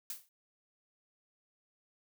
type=noise with exponential decay; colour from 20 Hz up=blue; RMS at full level=-37 dBFS; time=0.1-0.29 s; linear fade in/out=1 ms; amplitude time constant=41 ms; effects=none